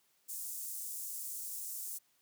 pink high-pass noise, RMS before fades -42 dBFS, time 0.28-1.99 s, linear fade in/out 20 ms, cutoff 7600 Hz, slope 24 dB/octave, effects white hiss -73 dBFS RMS until 2.21 s + high-pass 100 Hz 12 dB/octave

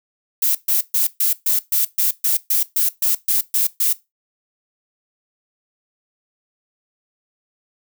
violet noise bursts, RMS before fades -17 dBFS, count 14, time 0.42-3.93 s, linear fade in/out 5 ms, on 130 ms, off 130 ms, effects noise-tail reverb RT60 0.2 s tail -18 dB re dry

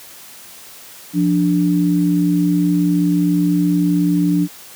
sine tone pair together, 174.64 / 293.7 Hz, F3 / D4, 0 / 0 cents, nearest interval major sixth, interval 900 cents, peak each -15 dBFS, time 1.13-4.48 s, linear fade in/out 50 ms, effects white hiss -39 dBFS RMS until 4.75 s + high-pass 100 Hz 12 dB/octave

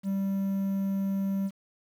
triangle tone with quantisation, 195.2 Hz, G3, 7 cents flat, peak -24 dBFS, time 0.03-1.51 s, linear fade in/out 50 ms, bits 9, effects none

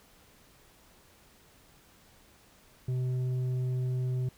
sine tone with tanh clipping, 127.2 Hz, C3, 48 cents flat, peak -29 dBFS, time 2.88-4.29 s, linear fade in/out 5 ms, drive 6 dB, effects pink hiss -60 dBFS RMS until 4.37 s

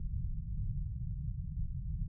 pink low-pass noise, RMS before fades -37 dBFS, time 0-2.08 s, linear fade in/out 2 ms, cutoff 160 Hz, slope 48 dB/octave, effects none

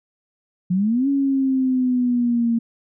sine exponential two-way sweep, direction up then down, 174.61 to 280 to 229.8 Hz, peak -16 dBFS, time 0.7-2.59 s, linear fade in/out 10 ms, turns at 1.08 s, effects none

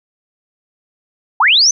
sine linear sweep, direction up, 743 to 6272 Hz, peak -7 dBFS, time 1.4-1.71 s, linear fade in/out 5 ms, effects none

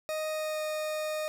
40% pulse tone with pitch glide, 622.3 to 616.6 Hz, D#5 to D#5, 0 to -16 cents, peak -30 dBFS, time 0.09-1.28 s, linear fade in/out 0 ms, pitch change -16 cents, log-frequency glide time 0.3-0.63 s, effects none

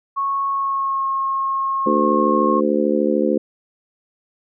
sine tone with pitch glide, 1101 to 1081.5 Hz, C#6 to C#6, -12 to -43 cents, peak -18 dBFS, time 0.16-2.61 s, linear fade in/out 20 ms, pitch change -31 cents, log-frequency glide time 0.5-1.07 s
harmonic tone, 73.42 Hz, D2, in tune, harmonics 3 / 4 / 5 / 6 / 7, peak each -21 / -21 / -21 / -25 / -21 dBFS, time 1.86-3.38 s, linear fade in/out 5 ms
effects none

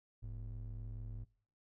triangle ring-modulated tone, 75.7 Hz, D#2, 47 cents flat, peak -37 dBFS, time 0.22-1.25 s, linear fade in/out 20 ms, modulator 32.3 Hz, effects noise-tail reverb RT60 0.6 s tail -25 dB re dry

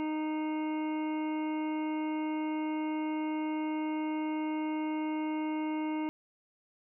harmonic tone, 309.2 Hz, D#4, 11 cents flat, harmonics 1 / 2 / 3 / 4 / 5 / 7 / 8 / 9, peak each -31 / -45 / -40 / -53 / -55 / -47 / -59 / -52 dBFS, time 0-6.09 s, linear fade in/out 0 ms, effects none

